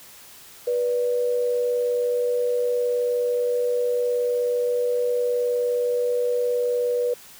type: tone pair together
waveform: sine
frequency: 488.1 / 587.3 Hz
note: B4 / D5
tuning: -20 / 0 cents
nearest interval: minor third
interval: 320 cents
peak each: -20 / -31 dBFS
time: 0.67-7.14 s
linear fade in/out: 5 ms
effects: white hiss -46 dBFS RMS until 7.39 s